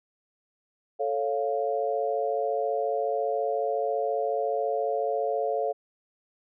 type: chord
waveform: sine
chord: A augmented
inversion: none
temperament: equal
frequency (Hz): 440 / 554.4 / 698.5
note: A4 / C#5 / E#5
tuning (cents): 0 / 0 / 0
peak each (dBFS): -29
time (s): 0.99-5.73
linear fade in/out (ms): 20
effects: none